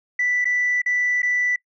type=tone with dropouts; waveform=sine; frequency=1975.5 Hz; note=B6; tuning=in tune; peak=-17 dBFS; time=0.19-1.56 s; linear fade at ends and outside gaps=5 ms; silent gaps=0.445-0.453 / 0.818-0.86 / 1.22-1.229 s; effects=noise-tail reverb RT60 0.1 s tail -24 dB re dry + tanh soft clip ceiling -14 dBFS